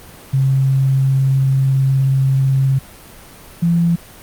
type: tone pair in turn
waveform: sine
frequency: 134.4 / 169.75 Hz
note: C3 / F3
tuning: +47 / -49 cents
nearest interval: major third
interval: 404 cents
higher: second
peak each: -11 dBFS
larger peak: neither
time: 0.33-2.79 / 3.62-3.96 s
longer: first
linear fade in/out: 10 ms
effects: pink hiss -39 dBFS RMS until 4.22 s + Opus 32 kbps